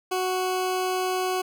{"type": "tone", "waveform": "20% pulse", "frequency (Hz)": 370, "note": "F#4", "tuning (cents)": 0, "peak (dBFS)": -19, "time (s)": [0.11, 1.42], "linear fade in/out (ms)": 10, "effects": []}